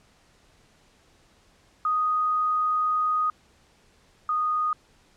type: tone pair in turn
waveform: sine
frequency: 1244.5 / 1236.6 Hz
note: D#6 / D#6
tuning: 0 / -11 cents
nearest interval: unison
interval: 11 cents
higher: first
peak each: -21 / -22 dBFS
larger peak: first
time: 1.85-3.3 / 4.29-4.73 s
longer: first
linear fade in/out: 2 ms
effects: pink hiss -60 dBFS RMS until 5.16 s + low-pass 8000 Hz 12 dB/octave